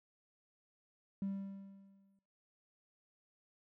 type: tone with exponential decay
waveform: triangle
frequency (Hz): 196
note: G3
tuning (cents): 0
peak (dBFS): -31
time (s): 1.22-2.19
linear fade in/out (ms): 2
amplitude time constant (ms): 210
effects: noise-tail reverb RT60 0.9 s tail -26 dB re dry + tanh soft clip ceiling -31 dBFS